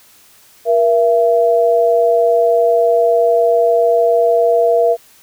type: tone pair together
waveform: sine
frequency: 475 / 671.8 Hz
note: A#4 / E5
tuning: +33 / +33 cents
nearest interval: tritone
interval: 600 cents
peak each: -12 / -12 dBFS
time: 0.65-4.97 s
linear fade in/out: 50 ms
effects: white hiss -47 dBFS RMS until 5.22 s